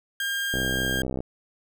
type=tone; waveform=30% pulse; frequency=1607 Hz; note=G6; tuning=43 cents sharp; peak=-23 dBFS; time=0.2-1.02 s; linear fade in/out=2 ms
type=click train; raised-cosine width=2 ms; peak=-16 dBFS; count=44; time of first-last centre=0.54-1.205 s; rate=64.7 Hz
effects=none